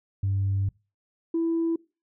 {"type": "tone pair in turn", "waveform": "sine", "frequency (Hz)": [98, 331], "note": ["G2", "E4"], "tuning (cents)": [0, 7], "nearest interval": "octave + major sixth", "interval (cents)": 2107, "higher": "second", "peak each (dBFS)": -21, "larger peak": "neither", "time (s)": [[0.23, 0.69], [1.34, 1.76]], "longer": "first", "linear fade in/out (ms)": 5, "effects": ["noise-tail reverb RT60 0.3 s tail -24 dB re dry", "tanh soft clip ceiling -19 dBFS"]}